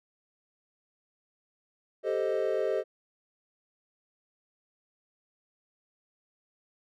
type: chord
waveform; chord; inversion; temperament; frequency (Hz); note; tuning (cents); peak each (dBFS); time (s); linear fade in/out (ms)
triangle; A half-diminished seventh; third; equal; 392 / 440 / 523.3 / 622.3; G4 / A4 / C5 / Eb5; 0 / 0 / 0 / 0; -30; 2.03-2.84; 50
effects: none